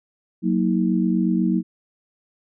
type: chord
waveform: sine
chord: D# minor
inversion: first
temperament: equal with one note detuned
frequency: 185 / 233.1 / 319.3 Hz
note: F#3 / A#3 / D#4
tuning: 0 / 0 / +45 cents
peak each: -20 / -22 / -23 dBFS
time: 0.42-1.63 s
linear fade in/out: 50 ms
effects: none